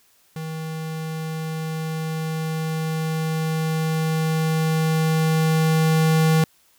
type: tone with level ramp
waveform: square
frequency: 159.2 Hz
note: D#3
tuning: 40 cents sharp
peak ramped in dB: -29 to -15 dBFS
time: 0.36-6.44 s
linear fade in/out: 2 ms
effects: white hiss -59 dBFS RMS until 6.78 s